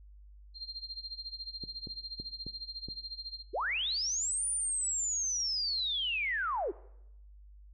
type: tone with tremolo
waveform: sine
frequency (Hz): 4186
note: C8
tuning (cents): 0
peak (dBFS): -36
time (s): 0.54-3.44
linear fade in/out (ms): 50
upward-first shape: sine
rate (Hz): 14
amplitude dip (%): 80
type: clicks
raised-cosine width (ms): 3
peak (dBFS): -30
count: 5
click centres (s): 1.638 / 1.872 / 2.2 / 2.466 / 2.886
type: linear two-way sweep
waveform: sine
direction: up then down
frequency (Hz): 300 to 9490 to 300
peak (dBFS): -30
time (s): 3.53-6.72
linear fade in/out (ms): 20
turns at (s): 4.47
effects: noise-tail reverb RT60 0.8 s tail -19 dB re dry + added 50 Hz sine -51 dBFS peak until 7.73 s